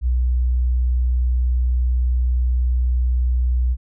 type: tone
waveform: sine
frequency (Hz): 61.74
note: B1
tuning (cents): 0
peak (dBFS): -15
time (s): 0.01-3.77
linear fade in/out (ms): 50
effects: none